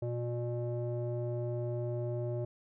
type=tone with low-pass filter; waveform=square; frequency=120.1 Hz; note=B2; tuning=48 cents flat; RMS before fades=-35 dBFS; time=0.02-2.45 s; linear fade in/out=5 ms; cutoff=520 Hz; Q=6.6; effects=none